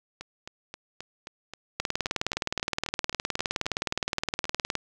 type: two click trains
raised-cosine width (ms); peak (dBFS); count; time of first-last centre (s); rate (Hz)
0.2; -9 / -21; 58 / 17; 1.8-4.753 / 0.21-4.454; 19.3 / 3.77
effects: none